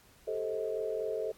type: chord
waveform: sine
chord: A half-diminished seventh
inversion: third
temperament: just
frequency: 396 / 440 / 528 / 633.6 Hz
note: G4 / A4 / C5 / Eb5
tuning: +18 / 0 / +16 / +31 cents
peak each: -40 / -34 / -39 / -38 dBFS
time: 0.27-1.32 s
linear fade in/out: 10 ms
effects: pink hiss -61 dBFS RMS until 1.37 s + AAC 64 kbps